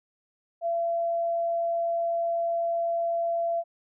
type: tone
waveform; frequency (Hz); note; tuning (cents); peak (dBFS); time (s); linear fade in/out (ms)
sine; 677; E5; +46; -24; 0.61-3.64; 50
effects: none